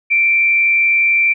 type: tone with frequency modulation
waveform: sine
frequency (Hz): 2349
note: D7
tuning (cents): 0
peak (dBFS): -10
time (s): 0.1-1.34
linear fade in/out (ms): 20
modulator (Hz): 105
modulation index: 0.39
effects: none